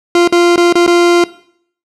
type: tone with dropouts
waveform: 40% pulse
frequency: 347.2 Hz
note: F4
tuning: 10 cents flat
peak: -5 dBFS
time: 0.15-1.24 s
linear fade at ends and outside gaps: 2 ms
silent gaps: 0.276-0.324 / 0.56-0.577 / 0.726-0.754 / 0.865-0.876 s
effects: noise-tail reverb RT60 0.6 s tail -18 dB re dry + low-pass 7000 Hz 12 dB/octave